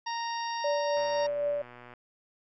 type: harmonic tone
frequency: 930 Hz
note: A#5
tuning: 4 cents flat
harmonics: 1 / 2 / 3 / 4 / 5 / 6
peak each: -32 / -40 / -45 / -46 / -45 / -42 dBFS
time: 0.06-1.27 s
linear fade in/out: 10 ms
type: tone with tremolo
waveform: sine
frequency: 581 Hz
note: D5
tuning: 19 cents flat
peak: -25 dBFS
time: 0.64-1.62 s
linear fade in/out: 5 ms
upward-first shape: triangle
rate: 3.9 Hz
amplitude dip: 40%
type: click train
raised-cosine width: 0.5 ms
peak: -33 dBFS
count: 119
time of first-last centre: 0.97-1.937 s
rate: 122 Hz
effects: none